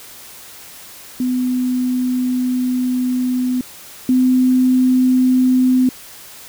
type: tone pair in turn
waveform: sine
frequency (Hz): 251.8 / 255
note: B3 / C4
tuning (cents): +34 / -44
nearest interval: unison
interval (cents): 22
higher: second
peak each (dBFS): -15 / -10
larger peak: second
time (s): 1.2-3.61 / 4.09-5.89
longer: first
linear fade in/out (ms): 2
effects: white hiss -38 dBFS RMS until 6.48 s